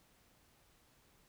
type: silence
effects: pink hiss -69 dBFS RMS until 1.28 s